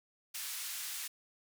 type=band-pass noise; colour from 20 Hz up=white; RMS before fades=-41 dBFS; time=0.34-1.08 s; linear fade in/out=10 ms; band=1600 to 15000 Hz; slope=12 dB/octave; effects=none